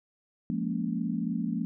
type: chord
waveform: sine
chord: Bb minor seventh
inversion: second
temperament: just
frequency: 174.81 / 209.8 / 233.1 / 279.7 Hz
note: F3 / Ab3 / Bb3 / Db4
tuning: +2 / +18 / 0 / +16 cents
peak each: -33 / -33 / -32 / -36 dBFS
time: 0.5-1.65 s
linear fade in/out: 0 ms
effects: none